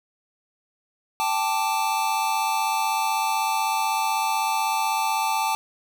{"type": "chord", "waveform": "square", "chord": "G suspended second", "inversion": "none", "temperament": "equal", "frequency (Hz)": [784, 880, 1174.7], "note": ["G5", "A5", "D6"], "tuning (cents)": [0, 0, 0], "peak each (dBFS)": [-29, -24, -30], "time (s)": [1.2, 5.55], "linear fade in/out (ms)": 0, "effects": []}